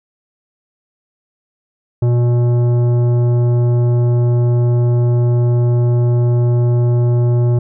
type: tone with tanh clipping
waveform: triangle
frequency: 120.7 Hz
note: B2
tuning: 39 cents flat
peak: -12 dBFS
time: 2.02-7.59 s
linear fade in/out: 5 ms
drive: 16 dB
effects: none